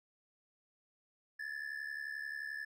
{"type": "ring-modulated tone", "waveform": "triangle", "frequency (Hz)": 1739, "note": "A6", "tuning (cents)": -21, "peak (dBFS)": -35, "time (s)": [1.39, 2.65], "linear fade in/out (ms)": 10, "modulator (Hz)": 35.7, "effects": []}